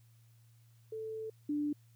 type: tone pair in turn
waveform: sine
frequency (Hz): 440 / 294.3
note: A4 / D4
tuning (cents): 0 / +4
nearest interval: perfect fifth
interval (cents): 696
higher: first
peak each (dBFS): -38 / -31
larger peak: second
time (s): 0.92-1.3 / 1.49-1.73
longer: first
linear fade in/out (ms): 5
effects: added 115 Hz sine -60 dBFS peak until 1.95 s + white hiss -73 dBFS RMS until 1.95 s